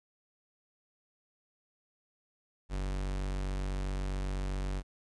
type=tone; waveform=45% pulse; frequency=47.67 Hz; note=G1; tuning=48 cents flat; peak=-32 dBFS; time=2.69-4.83 s; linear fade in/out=50 ms; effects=resampled to 22050 Hz + 12-bit